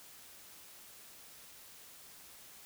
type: silence
effects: white hiss -55 dBFS RMS until 2.65 s